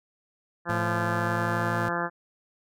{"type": "harmonic tone", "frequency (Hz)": 172.2, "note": "F3", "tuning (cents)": -24, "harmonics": [1, 2, 3, 4, 5, 6, 7, 8, 9, 10], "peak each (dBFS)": [-35, -35, -35, -35, -35, -35, -35, -35, -35, -35], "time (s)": [0.65, 2.1], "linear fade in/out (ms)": 50}
{"type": "tone with pitch glide", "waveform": "30% pulse", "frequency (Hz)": [110, 112.83], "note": ["A2", "A2"], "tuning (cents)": [0, 44], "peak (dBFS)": -27, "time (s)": [0.69, 1.89], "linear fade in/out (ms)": 5, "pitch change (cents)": 44, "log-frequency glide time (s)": [1.13, 1.74]}
{"effects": []}